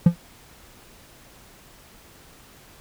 triangle tone with exponential decay, 171.8 Hz, F3, 28 cents flat, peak -5 dBFS, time 0.06-0.16 s, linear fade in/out 5 ms, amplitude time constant 20 ms, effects pink hiss -50 dBFS RMS until 2.8 s

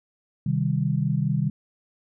sine chord, C minor, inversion none, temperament equal, 130.81 / 155.56 / 196 Hz, C3 / Eb3 / G3, 0 / 0 / 0 cents, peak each -25 / -24 / -27 dBFS, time 0.46-1.5 s, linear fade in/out 5 ms, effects none

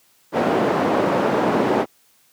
white band-pass noise, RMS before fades -19 dBFS, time 0.32-1.86 s, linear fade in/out 50 ms, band 200 to 650 Hz, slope 12 dB/octave, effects white hiss -58 dBFS RMS until 2.32 s + high-pass 80 Hz 12 dB/octave

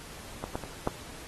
clicks, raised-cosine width 1 ms, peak -19 / -18 / -26 / -13 dBFS, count 4, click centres 0.44 / 0.555 / 0.637 / 0.874 s, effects pink hiss -46 dBFS RMS until 1.27 s + AAC 32 kbps

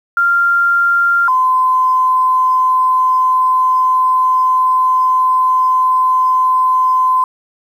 sine tone pair in turn, 1390 / 1025.6 Hz, F6 / C6, -9 / -35 cents, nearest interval perfect fourth, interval 526 cents, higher first, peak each -9 dBFS, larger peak neither, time 0.17-1.28 / 1.28-7.24 s, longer second, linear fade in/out 2 ms, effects 7-bit

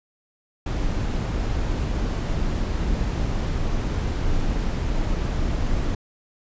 brown noise with amplitude modulation, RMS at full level -22 dBFS, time 0.66-5.95 s, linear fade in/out 5 ms, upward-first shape sine, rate 269 Hz, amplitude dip 30%, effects resampled to 16000 Hz

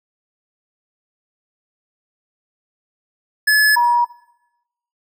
square / sine tone pair in turn, 1713 / 957.5 Hz, A6 / A#5, -47 / +46 cents, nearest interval minor seventh, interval 1007 cents, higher first, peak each -11 dBFS, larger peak neither, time 3.47-3.76 / 3.76-4.05 s, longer neither, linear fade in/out 10 ms, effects noise-tail reverb RT60 0.9 s tail -19 dB re dry

